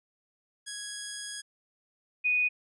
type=tone pair in turn; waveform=5% pulse / sine; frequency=1661.2 / 2480 Hz; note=G#6 / D#7; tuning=0 / -6 cents; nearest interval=perfect fifth; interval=694 cents; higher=second; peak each=-24 / -23 dBFS; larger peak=second; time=0.66-1.42 / 2.24-2.49 s; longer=first; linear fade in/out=20 ms; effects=resampled to 24000 Hz